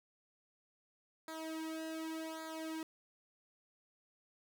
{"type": "tone with flanger", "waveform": "sawtooth", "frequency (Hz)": 320, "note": "D#4", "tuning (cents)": 49, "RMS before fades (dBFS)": -43, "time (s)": [1.28, 2.83], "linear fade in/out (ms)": 2, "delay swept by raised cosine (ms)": [0.35, 2.25], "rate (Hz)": 0.87, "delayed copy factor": -0.9, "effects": []}